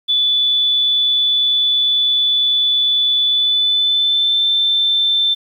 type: tone with pitch glide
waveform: sine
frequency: 3471 to 3550 Hz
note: A7 to A7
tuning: -24 to +15 cents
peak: -12 dBFS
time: 0.08-5.35 s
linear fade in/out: 20 ms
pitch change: +39 cents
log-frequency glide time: 3.26-4.46 s
effects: 8-bit